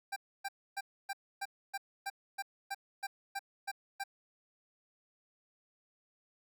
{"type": "tone bursts", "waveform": "25% pulse", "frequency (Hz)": 790, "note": "G5", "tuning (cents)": 13, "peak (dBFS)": -32, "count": 13, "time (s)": [0.12, 4.039], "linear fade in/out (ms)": 10, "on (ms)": 43, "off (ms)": 280, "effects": []}